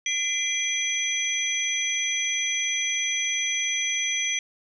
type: tone cluster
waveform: sine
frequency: 2037 / 2370 / 3283 / 6020 Hz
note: C7 / D7 / G#7 / F#8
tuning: -47 / +15 / -21 / +29 cents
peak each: -31 / -29 / -29 / -28 dBFS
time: 0.06-4.39 s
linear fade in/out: 2 ms
effects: none